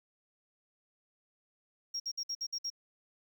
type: tone bursts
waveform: triangle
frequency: 5588 Hz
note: F8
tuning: in tune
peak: -31 dBFS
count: 7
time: 1.94-2.702 s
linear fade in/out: 10 ms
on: 60 ms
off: 57 ms
effects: tanh soft clip ceiling -30 dBFS + 11-bit